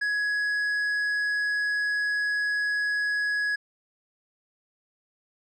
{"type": "tone with tanh clipping", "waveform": "sine", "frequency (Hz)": 1675, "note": "G#6", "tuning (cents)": 14, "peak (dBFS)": -25, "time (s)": [0.01, 3.56], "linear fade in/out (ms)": 10, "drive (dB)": 6, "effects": []}